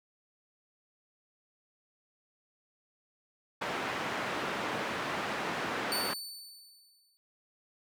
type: band-pass noise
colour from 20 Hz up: white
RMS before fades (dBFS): -35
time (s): 3.61-6.14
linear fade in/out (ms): 10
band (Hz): 150 to 1700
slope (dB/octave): 12
type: tone with exponential decay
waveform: sawtooth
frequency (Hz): 4510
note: C#8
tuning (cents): +29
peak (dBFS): -27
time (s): 5.92-7.17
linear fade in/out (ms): 0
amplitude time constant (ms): 270
effects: none